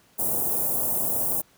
white band-stop noise, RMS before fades -25 dBFS, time 0.18-1.42 s, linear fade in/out 20 ms, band 820 to 9900 Hz, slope 24 dB/octave, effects pink hiss -59 dBFS RMS until 1.57 s + high-pass 80 Hz 12 dB/octave

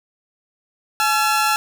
sawtooth tone pair together, 852 / 1354 Hz, G#5 / E6, +44 / +46 cents, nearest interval minor sixth, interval 802 cents, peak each -15 dBFS, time 1-1.56 s, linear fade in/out 0 ms, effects none

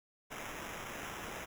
blue noise with sample-and-hold, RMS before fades -44 dBFS, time 0.3-1.46 s, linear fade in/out 20 ms, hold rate 4410 Hz, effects none

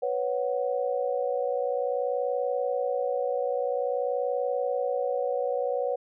sine chord, B suspended second, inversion none, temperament equal, 493.9 / 554.4 / 740 Hz, B4 / C#5 / F#5, 0 / 0 / 0 cents, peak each -28 / -29 / -33 dBFS, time 0.02-5.96 s, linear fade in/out 10 ms, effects none

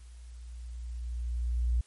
sine tone with level ramp, 59.6 Hz, A#1, 39 cents sharp, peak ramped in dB -47 to -23 dBFS, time 0-1.81 s, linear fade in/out 5 ms, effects white hiss -62 dBFS RMS until 1.86 s + MP3 48 kbps

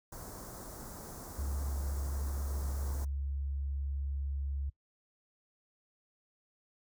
pink band-stop noise, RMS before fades -46 dBFS, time 0.12-3.05 s, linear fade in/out 5 ms, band 1400 to 5600 Hz, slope 24 dB/octave
sine tone, 69.4 Hz, C#2, 3 cents sharp, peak -33 dBFS, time 1.38-4.7 s, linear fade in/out 10 ms
effects noise-tail reverb RT60 0.1 s tail -22 dB re dry

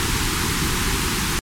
pink band-stop noise, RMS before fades -21 dBFS, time 0-1.39 s, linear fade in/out 0 ms, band 410 to 880 Hz, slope 48 dB/octave, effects low-pass 12000 Hz 12 dB/octave + MP3 96 kbps

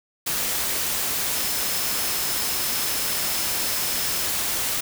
sine tone in noise, 5210 Hz, E8, 21 cents flat, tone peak -34 dBFS, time 1.35-4.26 s, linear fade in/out 10 ms, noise white, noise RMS -25 dBFS, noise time 0.26-4.81 s, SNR -12 dB, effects none

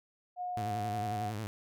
sine tone with pitch glide, 721 to 726.9 Hz, F#5 to F#5, -45 to -31 cents, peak -34 dBFS, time 0.36-1.33 s, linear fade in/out 50 ms, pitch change +14 cents, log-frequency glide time 0.9-1.17 s
sawtooth tone with vibrato, 107.1 Hz, A2, 46 cents flat, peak -32 dBFS, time 0.57-1.47 s, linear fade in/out 0 ms, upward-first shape square, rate 11 Hz, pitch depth 75 cents each way
effects none

